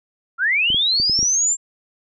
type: linear sweep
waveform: sine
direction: up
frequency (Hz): 1332 to 7459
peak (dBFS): -15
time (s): 0.38-1.57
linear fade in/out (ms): 50
type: clicks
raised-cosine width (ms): 3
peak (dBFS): -18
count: 6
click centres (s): 0.703 / 0.745 / 1 / 1.097 / 1.191 / 1.229
effects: none